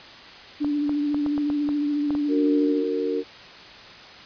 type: tone with vibrato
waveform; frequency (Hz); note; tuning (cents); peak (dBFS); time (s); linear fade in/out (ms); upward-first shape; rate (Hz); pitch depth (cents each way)
sine; 292.4; D4; -7; -21; 0.6-2.85; 20; triangle; 14; 31
type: clicks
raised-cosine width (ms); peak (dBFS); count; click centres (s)
1; -19; 9; 0.646 / 0.894 / 1.145 / 1.263 / 1.379 / 1.501 / 1.69 / 2.106 / 2.151
type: chord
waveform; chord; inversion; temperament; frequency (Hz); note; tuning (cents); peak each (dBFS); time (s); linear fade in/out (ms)
sine; D augmented; none; just; 293.7 / 367.1 / 458.9; D4 / F#4 / A#4; 0 / -14 / -27; -28 / -28 / -25; 2.28-3.24; 50
effects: white hiss -43 dBFS RMS until 4.25 s + resampled to 11025 Hz